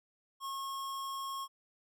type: tone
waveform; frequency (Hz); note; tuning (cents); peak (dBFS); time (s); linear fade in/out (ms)
square; 1087; C#6; -34; -38; 0.4-1.48; 50
effects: none